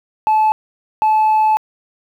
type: tone pair in turn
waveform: sine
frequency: 866 / 866 Hz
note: A5 / A5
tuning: -28 / -28 cents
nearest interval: unison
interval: 0 cents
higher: neither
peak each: -8 dBFS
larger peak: neither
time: 0.27-0.52 / 1.02-1.57 s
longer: second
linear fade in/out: 0 ms
effects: tanh soft clip ceiling -9 dBFS + 8-bit